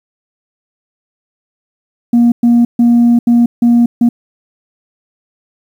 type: tone bursts at uneven times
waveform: sine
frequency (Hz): 237.3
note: A#3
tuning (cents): +31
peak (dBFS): -3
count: 6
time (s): 2.13-2.32 / 2.43-2.65 / 2.79-3.19 / 3.27-3.46 / 3.62-3.86 / 4.01-4.09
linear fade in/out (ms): 5
effects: tanh soft clip ceiling -3 dBFS + 7-bit